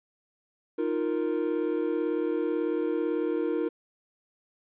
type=chord; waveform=triangle; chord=Eb suspended second; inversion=none; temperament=equal; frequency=311.1 / 349.2 / 466.2 Hz; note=Eb4 / F4 / Bb4; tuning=0 / 0 / 0 cents; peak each=-28 dBFS; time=0.78-3.69 s; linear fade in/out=10 ms; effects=resampled to 8000 Hz + 10-bit